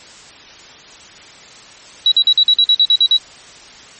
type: tone bursts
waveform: sine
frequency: 3900 Hz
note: B7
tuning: 23 cents flat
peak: -7 dBFS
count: 11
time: 2.06-3.167 s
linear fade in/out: 2 ms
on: 57 ms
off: 48 ms
effects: white hiss -39 dBFS RMS until 3.99 s + MP3 32 kbps